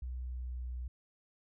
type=tone with pitch glide; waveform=sine; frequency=62.5 to 61.75 Hz; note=B1 to B1; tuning=+21 to 0 cents; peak=-37 dBFS; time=0.02-0.88 s; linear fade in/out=5 ms; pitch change=-21 cents; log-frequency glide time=0.2-0.65 s; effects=none